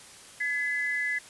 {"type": "tone pair together", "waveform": "sine", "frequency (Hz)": [1701, 2019], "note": ["G#6", "B6"], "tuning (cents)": [41, 38], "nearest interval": "minor third", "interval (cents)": 297, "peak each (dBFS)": [-31, -28], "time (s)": [0.4, 1.19], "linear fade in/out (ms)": 10, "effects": ["white hiss -49 dBFS RMS until 1.29 s", "resampled to 24000 Hz"]}